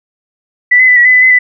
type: tone with pitch steps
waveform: sine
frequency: 1974 / 2031 / 1992 / 1930 / 2012 / 1999 / 2036 / 1991 Hz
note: B6 / B6 / B6 / B6 / B6 / B6 / C7 / B6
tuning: -1 / +48 / +14 / -40 / +32 / +20 / -48 / +14 cents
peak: -3 dBFS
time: 0.71-1.39 s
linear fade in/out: 10 ms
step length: 85 ms
effects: none